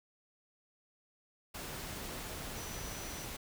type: tone in noise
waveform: sine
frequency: 5920 Hz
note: F#8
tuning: in tune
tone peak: -50 dBFS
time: 2.56-3.26 s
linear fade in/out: 10 ms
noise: pink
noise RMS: -43 dBFS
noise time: 1.54-3.37 s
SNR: -10 dB
effects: none